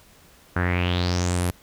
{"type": "tone with low-pass filter sweep", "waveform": "sawtooth", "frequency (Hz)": 88.9, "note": "F2", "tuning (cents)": 31, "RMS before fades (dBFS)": -23, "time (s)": [0.56, 1.51], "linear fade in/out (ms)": 5, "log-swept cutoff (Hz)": [1500, 12000], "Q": 5.2, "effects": ["pink hiss -53 dBFS RMS until 1.62 s"]}